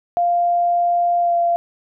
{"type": "tone with pitch glide", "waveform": "sine", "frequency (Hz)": [697, 688.6], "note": ["F5", "F5"], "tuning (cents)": [-4, -25], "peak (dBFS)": -14, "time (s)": [0.17, 1.56], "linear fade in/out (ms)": 0, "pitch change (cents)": -21, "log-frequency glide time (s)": [1.2, 1.35], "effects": []}